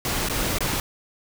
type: noise with dropouts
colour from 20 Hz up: pink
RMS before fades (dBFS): -25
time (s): 0.05-0.8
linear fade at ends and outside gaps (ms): 1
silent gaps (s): 0.287-0.297 / 0.585-0.606
effects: none